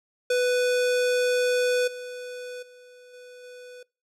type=tone with level steps; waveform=square; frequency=496 Hz; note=B4; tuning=7 cents sharp; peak=-21 / -35 / -48 / -44 / -42 dBFS; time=0.3-3.83 s; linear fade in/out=5 ms; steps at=1.87 / 2.62 / 3.13 / 3.43 s; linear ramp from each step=10 ms; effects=noise-tail reverb RT60 0.3 s tail -24 dB re dry + low-pass 10000 Hz 12 dB/octave